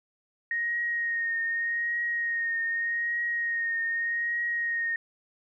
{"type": "tone with vibrato", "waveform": "sine", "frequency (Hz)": 1864.7, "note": "A#6", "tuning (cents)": 0, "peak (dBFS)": -26, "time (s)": [0.51, 4.96], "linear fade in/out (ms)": 2, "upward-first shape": "triangle", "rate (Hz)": 0.83, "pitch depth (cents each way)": 28, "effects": []}